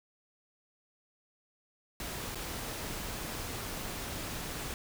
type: noise with dropouts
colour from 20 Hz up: pink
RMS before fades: -39 dBFS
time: 2-4.74 s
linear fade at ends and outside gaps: 1 ms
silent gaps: 2.348-2.355 s
effects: none